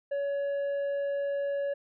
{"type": "tone with tanh clipping", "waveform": "sine", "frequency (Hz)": 563, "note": "C#5", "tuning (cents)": 27, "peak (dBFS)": -29, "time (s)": [0.11, 1.74], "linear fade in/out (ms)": 10, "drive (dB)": 5, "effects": []}